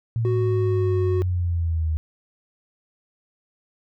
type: exponential sweep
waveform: sine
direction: down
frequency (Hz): 115.8 to 77.78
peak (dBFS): -20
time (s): 0.16-1.97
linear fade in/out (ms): 0
type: tone with pitch glide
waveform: triangle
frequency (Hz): 370 to 367.2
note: F#4 to F#4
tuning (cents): 0 to -13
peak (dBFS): -20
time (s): 0.25-1.22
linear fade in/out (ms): 0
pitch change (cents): -13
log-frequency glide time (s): 0.6-0.98
effects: none